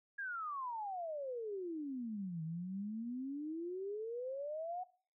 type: exponential two-way sweep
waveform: sine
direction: down then up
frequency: 1661.2 to 157 to 744 Hz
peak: -39 dBFS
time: 0.18-4.84 s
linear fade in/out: 10 ms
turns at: 2.43 s
effects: noise-tail reverb RT60 0.5 s tail -21 dB re dry